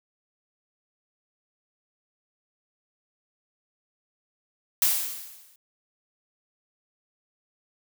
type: noise with exponential decay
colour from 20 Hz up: blue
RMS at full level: -19 dBFS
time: 4.82-5.56 s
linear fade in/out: 1 ms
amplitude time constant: 160 ms
effects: none